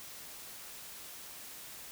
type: silence
effects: white hiss -48 dBFS RMS until 1.91 s